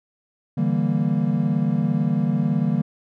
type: chord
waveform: triangle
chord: E half-diminished seventh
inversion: third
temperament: equal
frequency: 146.83 / 164.81 / 196 / 233.1 Hz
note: D3 / E3 / G3 / Bb3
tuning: 0 / 0 / 0 / 0 cents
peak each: -22 dBFS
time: 0.57-2.82 s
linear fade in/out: 10 ms
effects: none